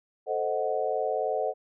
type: chord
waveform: sine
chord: A diminished seventh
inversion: none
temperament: equal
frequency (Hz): 440 / 523.3 / 622.3 / 740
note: A4 / C5 / Eb5 / Gb5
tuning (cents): 0 / 0 / 0 / 0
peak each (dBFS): -31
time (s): 0.26-1.54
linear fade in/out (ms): 50
effects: none